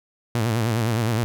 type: tone with vibrato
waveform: sawtooth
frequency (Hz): 113.7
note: A#2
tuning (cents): -43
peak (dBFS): -16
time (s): 0.35-1.24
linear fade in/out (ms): 0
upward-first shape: sine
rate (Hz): 9.7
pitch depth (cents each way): 110
effects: none